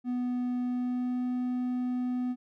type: tone with pitch glide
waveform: triangle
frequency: 247.4 to 249.4 Hz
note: B3 to B3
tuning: +3 to +17 cents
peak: -26 dBFS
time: 0.04-2.36 s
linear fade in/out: 50 ms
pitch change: +14 cents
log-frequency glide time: 0.62-1.23 s
effects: none